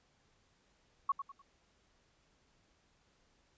sine tone with echo, 1109 Hz, C#6, in tune, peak -27 dBFS, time 1.09-1.12 s, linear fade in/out 5 ms, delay 100 ms, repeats 3, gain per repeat -10 dB, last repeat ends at 1.42 s, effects pink hiss -72 dBFS RMS until 3.57 s + resampled to 16000 Hz

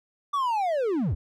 triangle linear sweep, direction down, 1174.7 to 57.5 Hz, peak -21 dBFS, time 0.33-1.15 s, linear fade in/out 10 ms, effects none

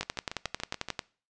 two click trains, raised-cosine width 0.2 ms, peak -13 / -18 dBFS, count 12 / 7, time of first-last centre 0.01-0.992 / 0.03-0.886 s, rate 11.2 / 7.01 Hz, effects noise-tail reverb RT60 0.4 s tail -22 dB re dry + resampled to 22050 Hz

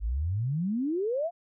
sine exponential sweep, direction up, 49 to 716 Hz, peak -26 dBFS, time 0-1.31 s, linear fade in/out 50 ms, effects none

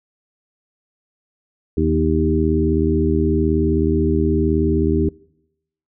harmonic tone with a mistuned harmonic, 79 Hz, D#2, 27 cents sharp, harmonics 1 / 2 / 3 / 4 / 5, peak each -20 / -23 / -22 / -20 / -21 dBFS, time 1.77-5.09 s, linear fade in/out 5 ms, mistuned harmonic 3, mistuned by +21 cents, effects noise-tail reverb RT60 0.8 s tail -23 dB re dry

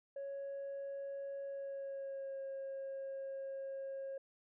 sine tone with pitch glide, 554.4 to 542.1 Hz, C#5 to C#5, 0 to -39 cents, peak -39 dBFS, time 0.16-4.18 s, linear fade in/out 5 ms, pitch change -39 cents, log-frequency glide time 1.45-2.41 s, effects tanh soft clip ceiling -39 dBFS

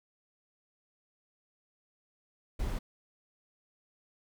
brown noise, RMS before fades -33 dBFS, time 2.59-2.79 s, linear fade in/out 10 ms, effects none

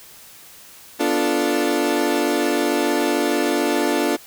30% pulse chord, B half-diminished seventh, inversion none, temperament equal, 246.9 / 293.7 / 349.2 / 440 Hz, B3 / D4 / F4 / A4, 0 / 0 / 0 / 0 cents, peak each -24 / -19 / -20 / -22 dBFS, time 0.99-4.17 s, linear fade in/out 20 ms, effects white hiss -44 dBFS RMS until 4.26 s

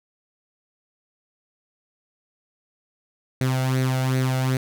sawtooth tone with flanger, 130 Hz, C3, 11 cents flat, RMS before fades -22 dBFS, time 3.41-4.57 s, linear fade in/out 2 ms, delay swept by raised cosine 0.48 to 1.45 ms, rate 2.6 Hz, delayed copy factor +0.6, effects none

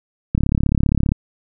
click train, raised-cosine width 5 ms, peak -4 dBFS, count 28, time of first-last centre 0.35-1.119 s, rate 35.1 Hz, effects none

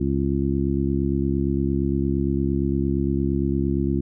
harmonic tone, 68.7 Hz, C#2, 15 cents flat, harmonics 1 / 2 / 3 / 4 / 5, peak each -26 / -26 / -26 / -26 / -26 dBFS, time 0-4.01 s, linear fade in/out 10 ms, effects none

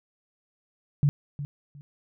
sine tone with echo, 143.7 Hz, D3, 37 cents flat, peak -17 dBFS, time 1.03-1.09 s, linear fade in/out 0 ms, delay 360 ms, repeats 2, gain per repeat -13 dB, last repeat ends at 1.81 s, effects none

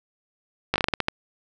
slowing click train, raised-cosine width 0.3 ms, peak -5 dBFS, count 9, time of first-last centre 0.74-1.084 s, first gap 18 ms, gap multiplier 1.24, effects none

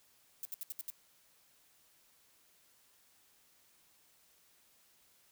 violet noise bursts, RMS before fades -41 dBFS, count 6, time 0.43-0.901 s, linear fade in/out 0 ms, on 21 ms, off 69 ms, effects white hiss -68 dBFS RMS until 5.31 s

